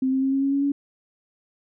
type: tone with pitch steps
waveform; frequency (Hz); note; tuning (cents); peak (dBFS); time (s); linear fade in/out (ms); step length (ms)
sine; 261.6 / 264.9 / 268.3 / 271.8 / 275.2 / 278.8 / 282.3; C4 / C4 / C4 / C#4 / C#4 / C#4 / C#4; 0 / +22 / +44 / -34 / -12 / +10 / +32; -19; 0.02-0.72; 5; 100
effects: none